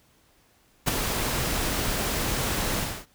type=noise with ADSR envelope; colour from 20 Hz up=pink; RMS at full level=-20 dBFS; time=0.86-3.06 s; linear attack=22 ms; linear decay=10 ms; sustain=-7 dB; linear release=290 ms; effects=pink hiss -62 dBFS RMS until 3.14 s